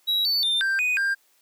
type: tone with pitch steps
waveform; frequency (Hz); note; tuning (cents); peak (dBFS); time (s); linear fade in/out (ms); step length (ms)
triangle; 3872 / 4504 / 3597 / 1574 / 2488 / 1595; B7 / C#8 / A7 / G6 / D#7 / G6; -35 / +27 / +37 / +7 / -1 / +30; -19; 0.07-1.15; 20; 180
effects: white hiss -63 dBFS RMS until 1.41 s + high-pass 300 Hz 12 dB/octave